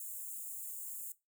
white high-pass noise, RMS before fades -44 dBFS, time 0-1.12 s, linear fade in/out 2 ms, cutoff 6900 Hz, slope 96 dB/octave, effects noise-tail reverb RT60 0.2 s tail -17 dB re dry

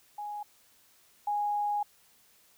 sine tone pair in turn, 830.6 / 826.6 Hz, G#5 / G#5, 0 / -8 cents, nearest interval unison, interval 8 cents, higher first, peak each -35 / -27 dBFS, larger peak second, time 0.18-0.43 / 1.27-1.83 s, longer second, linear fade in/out 5 ms, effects white hiss -63 dBFS RMS until 2.57 s

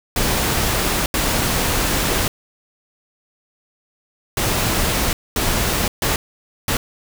pink noise bursts at uneven times, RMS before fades -19 dBFS, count 6, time 0.16-1.06 / 1.14-2.28 / 4.37-5.13 / 5.36-5.88 / 6.02-6.16 / 6.68-6.77 s, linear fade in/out 2 ms, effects none

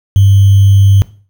sine tone with sample-and-hold, 98.4 Hz, G2, 7 cents sharp, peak -3 dBFS, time 0.16-1.02 s, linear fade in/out 0 ms, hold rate 3150 Hz, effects noise-tail reverb RT60 0.4 s tail -18 dB re dry

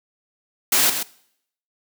white noise with echo, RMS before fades -17 dBFS, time 0.72-0.9 s, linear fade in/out 5 ms, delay 130 ms, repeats 1, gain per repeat -8 dB, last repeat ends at 1.03 s, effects noise-tail reverb RT60 0.7 s tail -21 dB re dry + high-pass 200 Hz 12 dB/octave

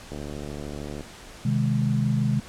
click train, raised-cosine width 2 ms, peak -22 dBFS, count 66, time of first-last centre 0.12-1.008 s, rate 73.2 Hz
sine chord, Ab major, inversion first, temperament just, 129.78 / 155.74 / 207.7 Hz, C3 / Eb3 / Ab3, -14 / +2 / 0 cents, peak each -23 / -27 / -25 dBFS, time 1.45-2.4 s, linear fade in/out 5 ms
effects pink hiss -44 dBFS RMS until 2.48 s + low-pass 9000 Hz 12 dB/octave

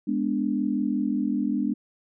sine chord, G# diminished, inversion none, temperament equal with one note detuned, 207.7 / 248.2 / 293.7 Hz, G#3 / B3 / D4, 0 / +9 / 0 cents, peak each -27 dBFS, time 0.07-1.74 s, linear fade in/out 10 ms, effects none

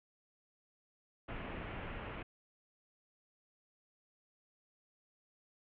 pink low-pass noise, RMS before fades -44 dBFS, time 1.28-2.23 s, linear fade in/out 10 ms, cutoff 2900 Hz, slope 48 dB/octave, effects none

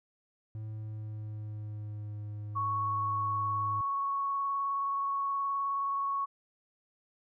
triangle tone with pitch glide, 108.6 to 104.84 Hz, A2 to G#2, -22 to +17 cents, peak -35 dBFS, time 0.55-3.81 s, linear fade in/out 0 ms, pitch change -61 cents, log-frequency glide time 0.65-2.17 s
sine tone with vibrato, 1108.7 Hz, C#6, in tune, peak -29 dBFS, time 2.55-6.26 s, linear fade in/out 20 ms, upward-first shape triangle, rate 19 Hz, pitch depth 14 cents each way
effects none

